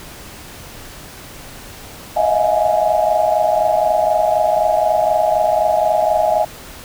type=tone cluster; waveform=sine; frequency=622 / 646 / 713 / 835 Hz; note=D#5 / E5 / F5 / G#5; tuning=-1 / -35 / +36 / +9 cents; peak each=-18 dBFS; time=2.16-6.45 s; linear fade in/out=10 ms; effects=pink hiss -36 dBFS RMS until 6.84 s